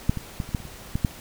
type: clicks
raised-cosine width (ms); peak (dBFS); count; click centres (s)
5; -6 / -17 / -15 / -25 / -11 / -28 / -27 / -12 / -7; 9; 0.095 / 0.173 / 0.402 / 0.491 / 0.548 / 0.603 / 0.653 / 0.955 / 1.048
effects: pink hiss -43 dBFS RMS until 1.2 s